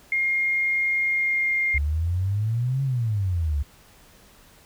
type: tone with pitch glide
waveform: sine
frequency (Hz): 2130 to 2118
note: C7 to C7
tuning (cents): +30 to +21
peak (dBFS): -20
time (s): 0.12-1.78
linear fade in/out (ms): 2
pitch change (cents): -9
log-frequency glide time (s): 1.05-1.54
type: exponential two-way sweep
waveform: sine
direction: up then down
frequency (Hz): 68.6 to 138.59 to 68.6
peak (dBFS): -21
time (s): 1.74-3.63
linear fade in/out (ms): 10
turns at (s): 2.83
effects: pink hiss -53 dBFS RMS until 4.65 s